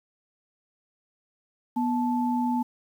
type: tone pair together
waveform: sine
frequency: 244.3 / 874 Hz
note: B3 / A5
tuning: -19 / -12 cents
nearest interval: octave + minor seventh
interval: 2207 cents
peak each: -24 / -28 dBFS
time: 1.76-2.63 s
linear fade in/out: 10 ms
effects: 9-bit